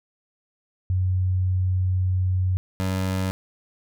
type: tone pair in turn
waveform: sine / 25% pulse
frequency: 92.4 / 94.18 Hz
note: F#2 / F#2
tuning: -2 / +31 cents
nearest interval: unison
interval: 33 cents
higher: second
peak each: -19 dBFS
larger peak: neither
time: 0.9-2.57 / 2.8-3.31 s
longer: first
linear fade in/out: 0 ms
effects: none